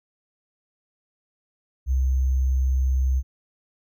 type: tone with sample-and-hold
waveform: sine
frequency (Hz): 65.41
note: C2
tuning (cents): 0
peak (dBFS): -18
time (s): 1.86-3.23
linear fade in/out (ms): 50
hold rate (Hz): 6300
effects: none